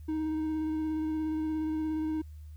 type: tone with vibrato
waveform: triangle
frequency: 312.2 Hz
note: D#4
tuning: 6 cents sharp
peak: -27 dBFS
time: 0.08-2.22 s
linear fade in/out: 10 ms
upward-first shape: square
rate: 17 Hz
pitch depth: 12 cents each way
effects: added 76 Hz sine -43 dBFS peak until 2.56 s + white hiss -70 dBFS RMS until 2.56 s